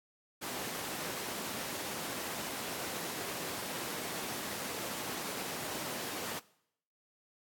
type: high-pass noise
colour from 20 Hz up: pink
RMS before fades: -40 dBFS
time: 0.41-6.4 s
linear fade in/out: 20 ms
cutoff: 210 Hz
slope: 12 dB/octave
effects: noise-tail reverb RT60 0.7 s tail -20 dB re dry + AAC 64 kbps

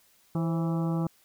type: harmonic tone with a mistuned harmonic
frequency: 164.81 Hz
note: E3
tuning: in tune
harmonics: 1 / 2 / 3 / 4 / 5 / 6 / 7 / 8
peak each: -26 / -33 / -40 / -43 / -41 / -47 / -44 / -48 dBFS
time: 0.35-1.07 s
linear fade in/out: 2 ms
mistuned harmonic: 3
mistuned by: +95 cents
effects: white hiss -63 dBFS RMS until 1.24 s

